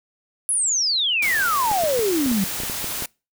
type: exponential sweep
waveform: sine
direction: down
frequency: 11000 to 183.3 Hz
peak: -18 dBFS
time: 0.49-2.44 s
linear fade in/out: 0 ms
type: noise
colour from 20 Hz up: white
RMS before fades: -28 dBFS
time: 1.22-3.06 s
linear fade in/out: 5 ms
type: clicks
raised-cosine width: 2 ms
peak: -19 dBFS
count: 10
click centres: 1.714 / 1.837 / 1.992 / 2.262 / 2.315 / 2.602 / 2.635 / 2.698 / 2.843 / 3.023 s
effects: noise-tail reverb RT60 0.3 s tail -26 dB re dry